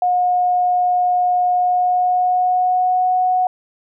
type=tone with pitch glide; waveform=sine; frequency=721 to 735.3 Hz; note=F#5 to F#5; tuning=-45 to -11 cents; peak=-13 dBFS; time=0.02-3.47 s; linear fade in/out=2 ms; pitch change=+34 cents; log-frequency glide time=1.52-3.1 s; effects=none